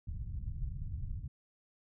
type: low-pass noise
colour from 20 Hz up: pink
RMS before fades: -39 dBFS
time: 0.07-1.28 s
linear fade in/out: 5 ms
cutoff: 130 Hz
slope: 24 dB/octave
effects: none